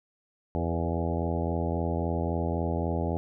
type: harmonic tone with a mistuned harmonic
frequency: 83.7 Hz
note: E2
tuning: 27 cents sharp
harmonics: 1 / 2 / 3 / 4 / 5 / 6 / 7 / 8 / 9 / 10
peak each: -30 / -33 / -35 / -36 / -37 / -38 / -38 / -39 / -40 / -40 dBFS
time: 0.55-3.17 s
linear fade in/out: 0 ms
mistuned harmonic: 6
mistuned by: -27 cents
effects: none